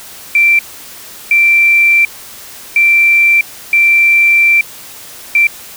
sine tone bursts at uneven times, 2349 Hz, D7, in tune, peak -5 dBFS, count 5, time 0.35-0.59 / 1.31-2.05 / 2.76-3.41 / 3.73-4.61 / 5.35-5.47 s, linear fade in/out 2 ms, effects white hiss -32 dBFS RMS until 5.76 s

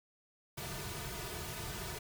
pink noise with comb filter, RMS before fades -42 dBFS, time 0.57-1.99 s, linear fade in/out 10 ms, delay 3.7 ms, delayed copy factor -1, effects none

